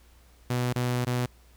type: tone with dropouts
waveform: sawtooth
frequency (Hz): 123.5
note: B2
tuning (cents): 0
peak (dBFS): -21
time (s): 0.5-1.26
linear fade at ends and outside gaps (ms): 5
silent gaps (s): 0.73-0.757 / 1.049-1.068
effects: added 60 Hz sine -54 dBFS peak until 1.56 s + pink hiss -61 dBFS RMS until 1.56 s